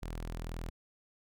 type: tone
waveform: sawtooth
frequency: 41.2 Hz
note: E1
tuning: in tune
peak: -34 dBFS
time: 0.02-0.7 s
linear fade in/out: 10 ms
effects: none